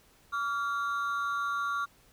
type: ring-modulated tone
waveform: triangle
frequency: 1267 Hz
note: D#6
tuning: 31 cents sharp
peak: -24 dBFS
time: 0.32-1.86 s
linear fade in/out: 20 ms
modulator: 123 Hz
effects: pink hiss -62 dBFS RMS until 2.12 s